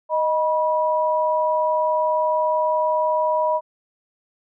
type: tone pair together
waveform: sine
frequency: 622.3 / 972.8 Hz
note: D#5 / B5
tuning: 0 / -26 cents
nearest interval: minor sixth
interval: 774 cents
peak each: -20 dBFS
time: 0.09-3.61 s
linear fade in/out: 50 ms
effects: none